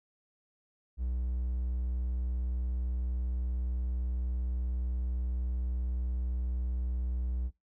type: tone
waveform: triangle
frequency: 61.74 Hz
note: B1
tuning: in tune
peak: -28 dBFS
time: 0.97-7.51 s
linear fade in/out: 50 ms
effects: noise-tail reverb RT60 0.2 s tail -22 dB re dry